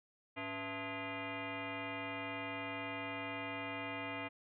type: tone with frequency modulation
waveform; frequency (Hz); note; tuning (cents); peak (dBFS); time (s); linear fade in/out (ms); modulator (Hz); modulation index
sine; 878; A5; -4; -39; 0.36-4.29; 20; 386; 4.6
effects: none